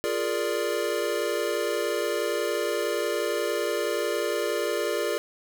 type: chord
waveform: square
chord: Bb dominant seventh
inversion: second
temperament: equal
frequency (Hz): 349.2 / 415.3 / 466.2 / 587.3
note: F4 / Ab4 / Bb4 / D5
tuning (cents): 0 / 0 / 0 / 0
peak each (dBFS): -33 / -31 / -31 / -31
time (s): 0.04-5.18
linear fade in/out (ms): 0
effects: none